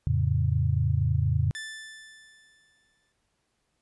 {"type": "chord", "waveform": "sine", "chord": "F augmented", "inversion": "none", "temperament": "equal with one note detuned", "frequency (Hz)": [85.96, 110, 138.59], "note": ["F2", "A2", "C#3"], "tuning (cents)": [-27, 0, 0], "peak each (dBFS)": -26, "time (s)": [0.07, 1.51], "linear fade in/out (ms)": 0}
{"type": "tone with exponential decay", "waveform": "sawtooth", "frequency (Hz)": 1760, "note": "A6", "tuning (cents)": 0, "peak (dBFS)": -30, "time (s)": [1.55, 3.12], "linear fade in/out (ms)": 0, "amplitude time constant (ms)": 340}
{"effects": ["pink hiss -75 dBFS RMS until 3.81 s", "resampled to 24000 Hz"]}